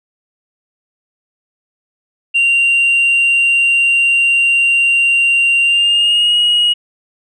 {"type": "tone with pitch glide", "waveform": "sine", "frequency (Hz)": [2768, 2892], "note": ["F7", "F#7"], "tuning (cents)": [-16, -40], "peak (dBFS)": -7, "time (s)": [2.34, 6.74], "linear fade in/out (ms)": 20, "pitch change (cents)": 76, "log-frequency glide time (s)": [5.62, 6.37], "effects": ["tanh soft clip ceiling -7 dBFS"]}